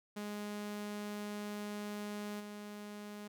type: tone with level steps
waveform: sawtooth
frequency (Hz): 207.5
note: G#3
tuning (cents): -1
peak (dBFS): -36 / -41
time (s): 0.16-3.28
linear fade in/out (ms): 10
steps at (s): 2.39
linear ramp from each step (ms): 20
effects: none